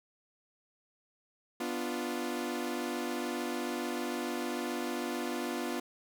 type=chord; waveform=sawtooth; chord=B diminished; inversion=none; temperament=equal; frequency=246.9 / 293.7 / 349.2 Hz; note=B3 / D4 / F4; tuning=0 / 0 / 0 cents; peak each=-33 / -36 / -33 dBFS; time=1.6-5.8 s; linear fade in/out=5 ms; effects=none